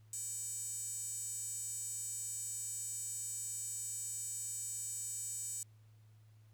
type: tone with high-pass filter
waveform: square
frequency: 338.4 Hz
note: E4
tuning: 45 cents sharp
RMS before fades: -42 dBFS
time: 0.13-5.63 s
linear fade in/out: 2 ms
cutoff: 7700 Hz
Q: 8.1
effects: added 108 Hz sine -59 dBFS peak until 6.53 s + pink hiss -75 dBFS RMS until 6.53 s